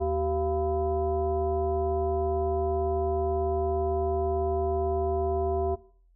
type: tone with frequency modulation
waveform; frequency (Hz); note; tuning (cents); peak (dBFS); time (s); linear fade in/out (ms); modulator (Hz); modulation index
sine; 384.6; G4; -33; -24; 0-5.76; 20; 306; 1.1
effects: noise-tail reverb RT60 0.5 s tail -19 dB re dry + added 43 Hz sine -58 dBFS peak until 6.15 s